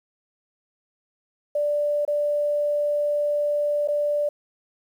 sine tone with dropouts, 587.3 Hz, D5, in tune, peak -20 dBFS, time 1.55-4.29 s, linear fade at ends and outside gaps 5 ms, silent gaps 2.051-2.077 / 3.876-3.884 s, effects 9-bit

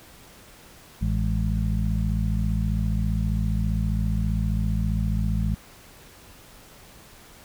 harmonic tone with a mistuned harmonic, 55 Hz, A1, in tune, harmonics 1 / 2 / 3 / 4, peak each -24 / -27 / -29 / -30 dBFS, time 1.01-5.55 s, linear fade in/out 10 ms, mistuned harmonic 4, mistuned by -95 cents, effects pink hiss -49 dBFS RMS until 7.44 s

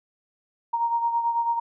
sine beating tone pair, 932.3 / 941.4 Hz, A#5 / A#5, 0 / +17 cents, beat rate 9.1 Hz, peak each -22 / -30 dBFS, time 0.73-1.6 s, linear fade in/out 10 ms, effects none

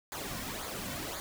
pink noise with flanger, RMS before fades -39 dBFS, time 0.12-1.2 s, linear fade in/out 0 ms, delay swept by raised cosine 0.35 to 2.45 ms, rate 1.9 Hz, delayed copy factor -0.65, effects none

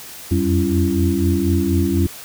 sine tone cluster, 85.5 / 89.6 / 194.6 / 277.6 / 338.9 Hz, F2 / F2 / G3 / C#4 / E4, -36 / +45 / -12 / +3 / +48 cents, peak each -21 dBFS, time 0.31-2.07 s, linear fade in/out 5 ms, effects white hiss -36 dBFS RMS until 2.24 s

